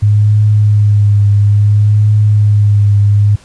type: tone with vibrato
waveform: sine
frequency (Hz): 103.8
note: G#2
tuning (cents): 0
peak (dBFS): -5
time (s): 0.02-3.36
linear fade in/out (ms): 10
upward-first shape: triangle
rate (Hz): 0.59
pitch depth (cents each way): 33
effects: pink hiss -42 dBFS RMS until 3.44 s + resampled to 22050 Hz